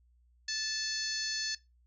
harmonic tone with a mistuned harmonic, 875 Hz, A5, 10 cents flat, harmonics 2 / 3 / 4 / 5 / 6 / 7 / 8, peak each -39 / -47 / -46 / -37 / -40 / -41 / -48 dBFS, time 0.48-1.55 s, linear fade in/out 5 ms, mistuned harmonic 7, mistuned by +17 cents, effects noise-tail reverb RT60 0.2 s tail -17 dB re dry + added 60 Hz sine -63 dBFS peak until 1.86 s

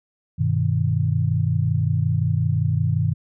sine chord, G augmented, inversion none, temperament equal, 98 / 123.47 / 155.56 Hz, G2 / B2 / D#3, 0 / 0 / 0 cents, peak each -22 dBFS, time 0.38-3.14 s, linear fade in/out 20 ms, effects none

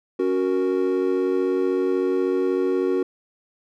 triangle chord, F# major, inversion second, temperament equal, 277.2 / 370 / 466.2 Hz, C#4 / F#4 / A#4, 0 / 0 / 0 cents, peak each -24 / -19 / -24 dBFS, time 0.19-3.03 s, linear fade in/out 5 ms, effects none

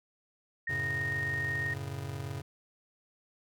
sine tone, 1854 Hz, A#6, 10 cents flat, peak -31 dBFS, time 0.67-1.74 s, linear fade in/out 5 ms
square chord, F# minor, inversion none, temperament just, 92.5 / 111 / 138.75 Hz, F#2 / A2 / C#3, 0 / +16 / +2 cents, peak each -42 / -42 / -40 dBFS, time 0.69-2.42 s, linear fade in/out 10 ms
effects none

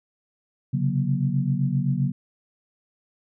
sine tone cluster, 132.1 / 139.8 / 183.8 / 235.8 Hz, C3 / C#3 / F#3 / A#3, +17 / +15 / -11 / +20 cents, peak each -27 / -23 / -27 / -30 dBFS, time 0.73-2.12 s, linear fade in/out 10 ms, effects none

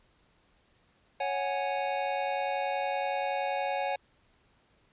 square chord, C# suspended fourth, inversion none, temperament equal, 554.4 / 740 / 830.6 Hz, C#5 / F#5 / G#5, 0 / 0 / 0 cents, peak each -34 dBFS, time 1.2-3.96 s, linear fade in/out 5 ms, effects pink hiss -67 dBFS RMS until 4.92 s + resampled to 8000 Hz

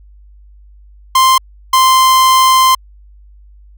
45% pulse tone pair in turn, 1046.5 / 1042.2 Hz, C6 / C6, 0 / -7 cents, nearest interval unison, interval 7 cents, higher first, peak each -6 dBFS, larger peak neither, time 1.15-1.38 / 1.73-2.75 s, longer second, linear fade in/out 5 ms, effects added 50 Hz sine -38 dBFS peak until 3.77 s

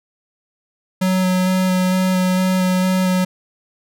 square tone with vibrato, 185 Hz, F#3, in tune, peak -15 dBFS, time 1.01-3.25 s, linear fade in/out 10 ms, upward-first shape square, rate 2.2 Hz, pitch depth 9 cents each way, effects none

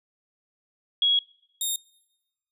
sine / 10% pulse tone pair in turn, 3322 / 3691 Hz, G#7 / A#7, 0 / -18 cents, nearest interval major second, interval 182 cents, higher second, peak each -18 / -17 dBFS, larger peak second, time 1.02-1.19 / 1.61-1.76 s, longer first, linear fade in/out 2 ms, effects noise-tail reverb RT60 1.0 s tail -24 dB re dry + resampled to 32000 Hz

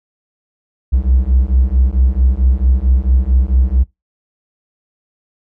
triangle beating tone pair, 61.74 / 66.24 Hz, B1 / C2, 0 / +22 cents, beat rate 4.5 Hz, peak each -10 dBFS, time 0.92-3.84 s, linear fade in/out 20 ms, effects noise-tail reverb RT60 0.2 s tail -24 dB re dry + tanh soft clip ceiling -1 dBFS

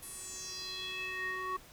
square tone with band-pass filter sweep, 372.7 Hz, F#4, 13 cents sharp, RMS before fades -40 dBFS, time 0.02-1.57 s, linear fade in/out 10 ms, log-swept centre 11000 to 1200 Hz, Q 4.4, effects pink hiss -56 dBFS RMS until 1.72 s

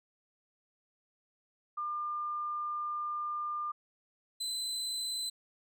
sine / 30% pulse tone pair in turn, 1200 / 4036 Hz, D6 / B7, +37 / +37 cents, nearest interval octave + major sixth, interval 2100 cents, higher second, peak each -33 / -31 dBFS, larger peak second, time 1.77-3.72 / 4.4-5.3 s, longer first, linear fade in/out 10 ms, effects none

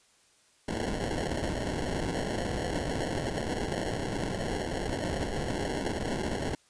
violet noise with sample-and-hold, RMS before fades -32 dBFS, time 0.68-6.55 s, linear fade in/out 2 ms, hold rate 1225 Hz, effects white hiss -64 dBFS RMS until 6.69 s + resampled to 22050 Hz

